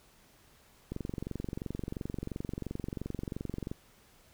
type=click train; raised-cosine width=3 ms; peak=-23 dBFS; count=65; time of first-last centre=0.92-3.715 s; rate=22.9 Hz; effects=pink hiss -62 dBFS RMS until 4.33 s